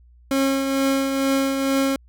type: tone with tremolo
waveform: 30% pulse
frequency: 271.3 Hz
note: C#4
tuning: 37 cents flat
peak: -14 dBFS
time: 0.31-1.96 s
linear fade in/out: 2 ms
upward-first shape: triangle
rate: 2.2 Hz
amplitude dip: 45%
effects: added 60 Hz sine -48 dBFS peak until 2.08 s